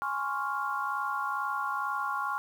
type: chord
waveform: sine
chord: Db major seventh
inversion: second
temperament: equal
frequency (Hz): 830.6 / 1046.5 / 1108.7 / 1396.9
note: Ab5 / C6 / Db6 / F6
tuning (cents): 0 / 0 / 0 / 0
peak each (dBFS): -36 / -37 / -33 / -34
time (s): 0.02-2.38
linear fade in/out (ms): 0
effects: 9-bit